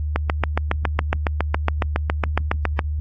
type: click train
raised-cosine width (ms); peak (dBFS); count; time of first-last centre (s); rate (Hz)
0.5; -4; 20; 0.16-2.792; 7.22
effects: added 75 Hz sine -21 dBFS peak until 3 s + AAC 32 kbps